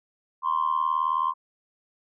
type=tone with amplitude modulation; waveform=sine; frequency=1051 Hz; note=C6; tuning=7 cents sharp; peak=-17 dBFS; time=0.42-1.34 s; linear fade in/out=50 ms; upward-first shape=sine; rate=79.1 Hz; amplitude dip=90%; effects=tanh soft clip ceiling -15 dBFS